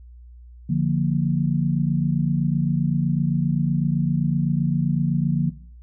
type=chord; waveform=sine; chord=Bb major; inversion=first; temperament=equal; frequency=146.83 / 174.61 / 233.1 Hz; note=D3 / F3 / Bb3; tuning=0 / 0 / 0 cents; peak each=-21 / -22 / -26 dBFS; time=0.69-5.5 s; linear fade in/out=10 ms; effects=noise-tail reverb RT60 0.5 s tail -17 dB re dry + added 60 Hz sine -41 dBFS peak until 5.82 s